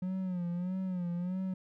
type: tone with vibrato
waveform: triangle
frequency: 180.7 Hz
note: F#3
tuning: 41 cents flat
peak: -30 dBFS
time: 0.02-1.54 s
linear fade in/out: 5 ms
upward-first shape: sine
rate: 1.6 Hz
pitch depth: 78 cents each way
effects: none